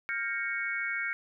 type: chord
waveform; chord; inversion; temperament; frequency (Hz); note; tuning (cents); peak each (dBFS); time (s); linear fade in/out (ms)
sine; G half-diminished seventh; third; equal with one note detuned; 1396.9 / 1598.2 / 1864.7 / 2217; F6 / G6 / Bb6 / Db7; 0 / +33 / 0 / 0; -37 / -36 / -38 / -33; 0.09-1.13; 0
effects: none